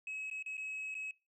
sine tone with dropouts, 2564 Hz, E7, 49 cents flat, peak -37 dBFS, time 0.07-1.11 s, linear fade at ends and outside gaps 2 ms, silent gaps 0.3-0.312 / 0.426-0.461 / 0.57-0.578 / 0.943-0.951 s, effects noise-tail reverb RT60 0.3 s tail -26 dB re dry + tanh soft clip ceiling -37 dBFS

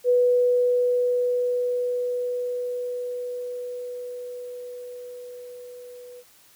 sine tone with level ramp, 492.6 Hz, B4, 5 cents flat, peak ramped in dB -15 to -40 dBFS, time 0.04-6.24 s, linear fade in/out 50 ms, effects white hiss -55 dBFS RMS until 6.55 s

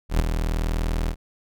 35% pulse tone with ADSR envelope, 40.31 Hz, E1, 38 cents flat, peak -13 dBFS, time 0.09-1.16 s, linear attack 110 ms, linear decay 5 ms, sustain -7 dB, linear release 72 ms, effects none

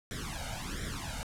pink noise with flanger, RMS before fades -38 dBFS, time 0.11-1.23 s, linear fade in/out 0 ms, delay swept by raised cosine 0.54 to 1.37 ms, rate 1.4 Hz, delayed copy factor +0.95, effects low-pass 10000 Hz 12 dB/octave

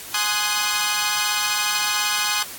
10% pulse chord, Ab dominant seventh, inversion none, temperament equal with one note detuned, 834 / 1046.5 / 1244.5 / 1480 Hz, Ab5 / C6 / Eb6 / Gb6, +7 / 0 / 0 / 0 cents, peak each -17 dBFS, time 0.14-2.43 s, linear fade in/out 5 ms, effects white hiss -36 dBFS RMS until 2.58 s + AAC 64 kbps

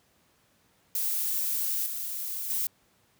violet noise with level steps, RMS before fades -29 / -34 / -29 dBFS, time 0.95-2.67 s, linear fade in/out 2 ms, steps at 1.86 / 2.5 s, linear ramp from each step 2 ms, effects pink hiss -66 dBFS RMS until 3.19 s + high-pass 80 Hz 12 dB/octave

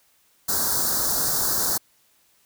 white band-stop noise, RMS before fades -23 dBFS, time 0.48-1.78 s, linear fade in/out 10 ms, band 1600 to 4200 Hz, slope 48 dB/octave, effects white hiss -62 dBFS RMS until 2.45 s

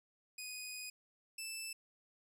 15% pulse tone pair in turn, 2489 / 2642 Hz, D#7 / E7, 0 / +3 cents, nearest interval minor second, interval 103 cents, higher second, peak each -37 / -35 dBFS, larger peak second, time 0.38-0.9 / 1.38-1.73 s, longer first, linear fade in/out 5 ms, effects none

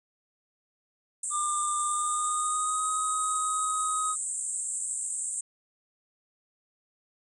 pink band-pass noise, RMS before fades -33 dBFS, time 1.23-5.41 s, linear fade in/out 5 ms, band 7500 to 8900 Hz, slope 96 dB/octave
triangle tone with pitch glide, 1197 to 1259.4 Hz, D6 to D#6, +33 to +21 cents, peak -26 dBFS, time 1.3-4.16 s, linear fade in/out 50 ms, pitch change +88 cents, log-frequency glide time 1.85-2.86 s
effects none

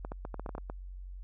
clicks, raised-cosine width 1 ms, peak -25 dBFS, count 10, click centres 0.049 / 0.119 / 0.251 / 0.343 / 0.396 / 0.462 / 0.492 / 0.551 / 0.581 / 0.699 s, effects added 46 Hz sine -41 dBFS peak until 1.23 s

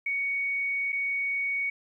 sine tone with dropouts, 2234 Hz, C#7, 13 cents sharp, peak -26 dBFS, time 0.06-1.7 s, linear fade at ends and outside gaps 5 ms, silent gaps 0.922-0.927 s, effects 11-bit

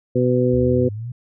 harmonic tone, 125.1 Hz, B2, 23 cents sharp, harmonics 1 / 2 / 3 / 4, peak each -20 / -20 / -20 / -20 dBFS, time 0.15-0.89 s, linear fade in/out 10 ms
sine exponential sweep, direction up, 68 to 126.5 Hz, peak -26 dBFS, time 0.53-1.12 s, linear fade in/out 5 ms
effects none

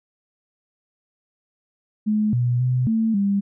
sine tone with pitch steps, 212.9 / 122.1 / 126.3 / 223.3 / 199.5 Hz, G#3 / B2 / B2 / A3 / G3, +43 / -19 / +39 / +26 / +31 cents, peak -17 dBFS, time 2.06-3.41 s, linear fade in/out 20 ms, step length 270 ms, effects none

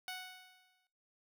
10% pulse tone with exponential decay, 740 Hz, F#5, in tune, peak -31 dBFS, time 0.08-0.87 s, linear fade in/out 1 ms, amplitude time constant 170 ms, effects noise-tail reverb RT60 0.4 s tail -18 dB re dry

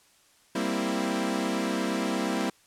sawtooth chord, C dominant seventh, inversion second, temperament equal, 196 / 233.1 / 261.6 / 329.6 Hz, G3 / Bb3 / C4 / E4, 0 / 0 / 0 / 0 cents, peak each -28 dBFS, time 0.55-2.5 s, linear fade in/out 5 ms, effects white hiss -61 dBFS RMS until 2.66 s + low-pass 10000 Hz 12 dB/octave

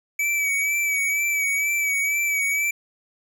square tone with vibrato, 2289 Hz, D7, 45 cents flat, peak -21 dBFS, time 0.19-2.71 s, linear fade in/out 5 ms, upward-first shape sine, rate 2.1 Hz, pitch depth 39 cents each way, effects none

